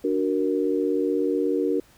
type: chord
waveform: sine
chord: D augmented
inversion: none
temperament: equal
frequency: 293.7 / 370 / 466.2 Hz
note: D4 / F#4 / A#4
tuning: 0 / 0 / 0 cents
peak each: -25 dBFS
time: 0.04-1.8 s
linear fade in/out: 5 ms
effects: pink hiss -56 dBFS RMS until 1.97 s